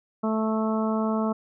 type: harmonic tone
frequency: 219.3 Hz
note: A3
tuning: 6 cents flat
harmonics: 1 / 2 / 3 / 4 / 5 / 6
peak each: -24 / -31 / -31 / -35 / -34 / -36 dBFS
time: 0.23-1.33 s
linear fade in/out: 10 ms
effects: none